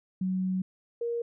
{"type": "tone pair in turn", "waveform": "sine", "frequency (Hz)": [186.5, 470], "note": ["F#3", "A#4"], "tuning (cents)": [14, 14], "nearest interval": "octave + major third", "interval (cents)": 1600, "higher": "second", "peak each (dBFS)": [-26, -28], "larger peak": "first", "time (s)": [[0.21, 0.62], [1.01, 1.22]], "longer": "first", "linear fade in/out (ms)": 5, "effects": []}